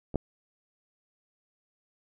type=clicks; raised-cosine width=2 ms; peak=-25 / -12 dBFS; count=2; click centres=0.143 / 0.157 s; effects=none